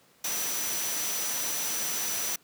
sine tone in noise, 5920 Hz, F#8, in tune, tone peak -33 dBFS, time 0.24-2.36 s, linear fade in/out 5 ms, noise white, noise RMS -32 dBFS, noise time 0.24-2.36 s, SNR -4 dB, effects pink hiss -61 dBFS RMS until 2.43 s + high-pass 150 Hz 12 dB/octave

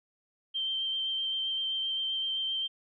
sine tone with vibrato, 3136 Hz, G7, in tune, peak -29 dBFS, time 0.54-2.68 s, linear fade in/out 20 ms, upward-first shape sine, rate 7.7 Hz, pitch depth 12 cents each way, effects none

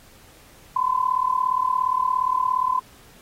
sine tone with amplitude modulation, 1018 Hz, C6, 48 cents flat, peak -15 dBFS, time 0.76-2.8 s, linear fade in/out 5 ms, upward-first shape sine, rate 37.2 Hz, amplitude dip 85%, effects pink hiss -51 dBFS RMS until 3.21 s + AAC 48 kbps

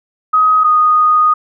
sine tone pair in turn, 1260 / 1238.4 Hz, D#6 / D#6, +21 / -9 cents, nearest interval unison, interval 30 cents, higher first, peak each -7 dBFS, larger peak neither, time 0.33-0.64 / 0.64-1.34 s, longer second, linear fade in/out 10 ms, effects none

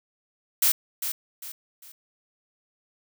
blue noise with echo, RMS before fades -20 dBFS, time 0.62-0.72 s, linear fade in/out 5 ms, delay 400 ms, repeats 3, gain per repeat -9 dB, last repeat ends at 1.92 s, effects none

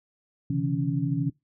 sine tone cluster, 131.1 / 143.9 / 164.6 / 279.1 Hz, C3 / D3 / E3 / C#4, +4 / -35 / -2 / +12 cents, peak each -29 dBFS, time 0.5-1.3 s, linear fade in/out 5 ms, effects noise-tail reverb RT60 0.2 s tail -23 dB re dry

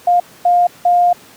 sine tone bursts at uneven times, 706 Hz, F5, 19 cents sharp, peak -8 dBFS, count 3, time 0.07-0.2 / 0.45-0.67 / 0.85-1.13 s, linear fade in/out 5 ms, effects pink hiss -42 dBFS RMS until 1.36 s + high-pass 150 Hz 12 dB/octave

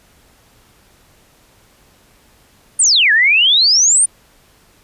sine exponential two-way sweep, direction down then up, 9397 to 1661.2 to 9397 Hz, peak -8 dBFS, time 2.79-4.06 s, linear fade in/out 10 ms, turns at 3.12 s, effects pink hiss -51 dBFS RMS until 4.83 s + resampled to 32000 Hz

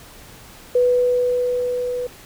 sine tone with level ramp, 493.9 Hz, B4, in tune, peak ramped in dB -12 to -22 dBFS, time 0.75-2.07 s, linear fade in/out 5 ms, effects pink hiss -43 dBFS RMS until 2.25 s

